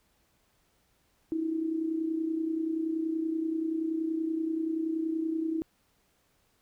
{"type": "tone with amplitude modulation", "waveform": "sine", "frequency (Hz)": 322.2, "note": "E4", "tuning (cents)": -39, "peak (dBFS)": -25, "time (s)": [1.32, 5.62], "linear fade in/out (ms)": 0, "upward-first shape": "sine", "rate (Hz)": 30.5, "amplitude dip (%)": 60, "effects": ["pink hiss -70 dBFS RMS until 6.61 s"]}